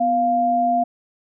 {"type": "tone pair together", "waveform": "sine", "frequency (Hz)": [248, 698.5], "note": ["B3", "F5"], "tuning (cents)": [7, 0], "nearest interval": "octave + tritone", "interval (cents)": 1793, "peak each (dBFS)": [-24, -16], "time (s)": [0, 0.84], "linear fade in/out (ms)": 10, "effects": []}